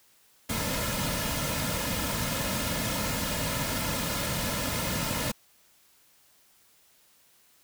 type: noise with comb filter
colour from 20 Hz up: pink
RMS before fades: -30 dBFS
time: 0.49-5.32 s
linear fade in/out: 10 ms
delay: 2.6 ms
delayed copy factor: -0.65
effects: white hiss -62 dBFS RMS until 7.63 s